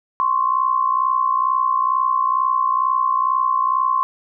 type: tone pair together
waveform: sine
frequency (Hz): 1046.5 / 1108.7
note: C6 / C#6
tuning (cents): 0 / 0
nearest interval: minor second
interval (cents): 100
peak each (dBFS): -17 / -20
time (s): 0.2-4.03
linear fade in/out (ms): 0
effects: none